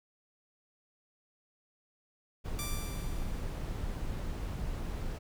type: noise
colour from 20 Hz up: brown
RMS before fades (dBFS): -36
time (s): 2.44-5.19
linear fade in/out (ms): 20
type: tone with exponential decay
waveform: 5% pulse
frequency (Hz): 1174.7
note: D6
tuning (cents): 0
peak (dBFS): -24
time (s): 2.59-3.84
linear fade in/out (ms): 0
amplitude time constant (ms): 270
effects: none